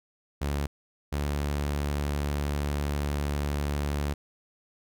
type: tone pair in turn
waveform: sawtooth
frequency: 71.5 / 72.41 Hz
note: D2 / D2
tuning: -46 / -24 cents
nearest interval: unison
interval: 22 cents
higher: second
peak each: -23 dBFS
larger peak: neither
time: 0.41-0.67 / 1.12-4.14 s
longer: second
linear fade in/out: 10 ms
effects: none